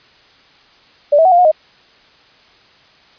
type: tone with pitch steps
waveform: sine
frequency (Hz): 583 / 648 / 747 / 697 / 721 / 624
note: D5 / E5 / F#5 / F5 / F#5 / D#5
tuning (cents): -13 / -30 / +16 / -4 / -45 / +5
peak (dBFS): -6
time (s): 1.12-1.516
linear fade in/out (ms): 10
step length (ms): 66
effects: white hiss -48 dBFS RMS until 3.18 s + resampled to 11025 Hz